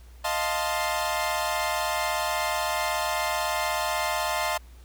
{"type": "chord", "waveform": "sawtooth", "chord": "F dominant seventh", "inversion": "third", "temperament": "equal", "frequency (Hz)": [622.3, 698.5, 880, 1046.5], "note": ["Eb5", "F5", "A5", "C6"], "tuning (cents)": [0, 0, 0, 0], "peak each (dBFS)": -27, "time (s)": [0.24, 4.58], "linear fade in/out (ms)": 10, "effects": ["added 60 Hz sine -45 dBFS peak until 4.84 s", "pink hiss -58 dBFS RMS until 4.84 s"]}